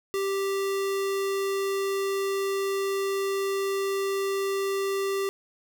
square tone, 392 Hz, G4, in tune, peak -26 dBFS, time 0.14-5.29 s, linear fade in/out 0 ms, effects none

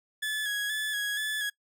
30% pulse tone with vibrato, 1695 Hz, G#6, 35 cents sharp, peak -26 dBFS, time 0.22-1.5 s, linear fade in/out 10 ms, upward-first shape square, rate 2.1 Hz, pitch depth 33 cents each way, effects noise-tail reverb RT60 0.1 s tail -22 dB re dry

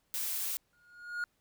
blue noise, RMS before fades -35 dBFS, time 0.14-0.57 s, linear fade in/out 0 ms
triangle tone with exponential growth, 1433 Hz, F6, 44 cents sharp, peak -28 dBFS, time 0.73-1.24 s, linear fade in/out 1 ms, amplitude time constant 110 ms
effects pink hiss -75 dBFS RMS until 1.4 s

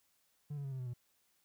triangle tone with pitch steps, 146.83 / 141.42 / 136.21 / 131.19 / 126.35 / 121.7 Hz, D3 / C#3 / C#3 / C3 / B2 / B2, 0 / +35 / -30 / +5 / +40 / -25 cents, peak -36 dBFS, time 0.5-0.938 s, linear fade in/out 10 ms, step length 73 ms, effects tanh soft clip ceiling -32 dBFS + white hiss -75 dBFS RMS until 1.44 s

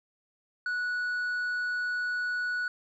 triangle tone with tanh clipping, 1471 Hz, F#6, 11 cents flat, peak -29 dBFS, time 0.66-2.68 s, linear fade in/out 2 ms, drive 8 dB, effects none

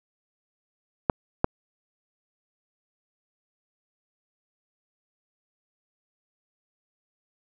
clicks, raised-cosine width 1 ms, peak -5 dBFS, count 2, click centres 1.098 / 1.444 s, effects none

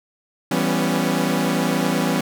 sawtooth chord, C# half-diminished seventh, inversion first, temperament equal with one note detuned, 167.21 / 196 / 246.9 / 277.2 Hz, E3 / G3 / B3 / C#4, +25 / 0 / 0 / 0 cents, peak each -20 dBFS, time 0.51-2.21 s, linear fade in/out 5 ms, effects none

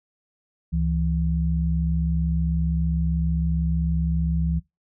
sine tone pair together, 69.29 / 164.81 Hz, C#2 / E3, 0 / 0 cents, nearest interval octave + minor third, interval 1500 cents, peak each -23 dBFS, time 0.72-4.6 s, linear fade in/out 20 ms, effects noise-tail reverb RT60 0.2 s tail -22 dB re dry

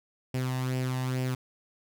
sawtooth tone with flanger, 128.5 Hz, C3, 31 cents flat, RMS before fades -30 dBFS, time 0.34-1.35 s, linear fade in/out 5 ms, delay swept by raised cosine 0.38 to 1.11 ms, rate 2.3 Hz, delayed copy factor +0.55, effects none

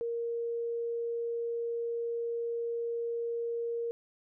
sine tone, 467.2 Hz, A#4, 4 cents sharp, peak -31 dBFS, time 0.01-3.91 s, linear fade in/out 0 ms, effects none

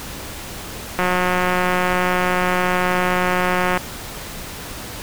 click train, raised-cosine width 0.5 ms, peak -4 dBFS, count 505, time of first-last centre 0.99-3.775 s, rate 181 Hz, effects pink hiss -32 dBFS RMS until 5.02 s

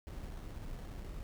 brown noise with sample-and-hold, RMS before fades -44 dBFS, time 0.07-1.23 s, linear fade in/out 0 ms, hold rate 2450 Hz, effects none

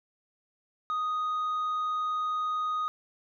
triangle tone with tanh clipping, 1244.5 Hz, D#6, in tune, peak -28 dBFS, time 0.9-2.88 s, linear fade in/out 0 ms, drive 7 dB, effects none

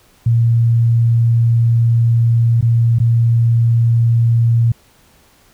sine tone with dropouts, 116.4 Hz, A#2, 2 cents flat, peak -9 dBFS, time 0.26-4.72 s, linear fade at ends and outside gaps 5 ms, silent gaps 2.611-2.625 / 2.987-3 s, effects pink hiss -51 dBFS RMS until 5.53 s

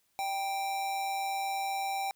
square tone with amplitude modulation, 784 Hz, G5, in tune, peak -30 dBFS, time 0.19-2.11 s, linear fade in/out 0 ms, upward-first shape sine, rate 175 Hz, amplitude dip 35%, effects white hiss -73 dBFS RMS until 2.15 s

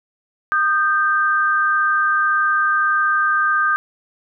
sine tone pair together, 1226.3 / 1568 Hz, D#6 / G6, -26 / 0 cents, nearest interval major third, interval 426 cents, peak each -17 dBFS, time 0.52-3.76 s, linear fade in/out 0 ms, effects none

